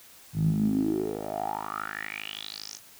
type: tone with band-pass filter sweep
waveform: 10% pulse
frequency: 52.5 Hz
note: G#1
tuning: 19 cents sharp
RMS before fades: -30 dBFS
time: 0.33-2.8 s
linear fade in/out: 50 ms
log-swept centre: 130 to 6500 Hz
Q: 7.6
effects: white hiss -52 dBFS RMS until 2.99 s